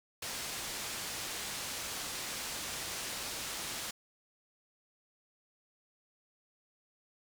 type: low-pass noise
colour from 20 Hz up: white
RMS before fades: -40 dBFS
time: 0.22-3.91 s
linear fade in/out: 5 ms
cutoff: 8200 Hz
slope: 12 dB/octave
effects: none